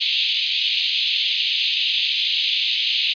white band-pass noise, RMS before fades -21 dBFS, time 0-3.14 s, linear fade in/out 20 ms, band 2600 to 4100 Hz, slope 48 dB/octave, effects resampled to 11025 Hz

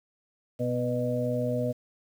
harmonic tone with a mistuned harmonic, 123.47 Hz, B2, in tune, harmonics 1 / 2 / 4 / 5, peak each -31 / -31 / -31 / -31 dBFS, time 0.59-1.73 s, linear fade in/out 20 ms, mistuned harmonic 5, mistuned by -16 cents, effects 9-bit

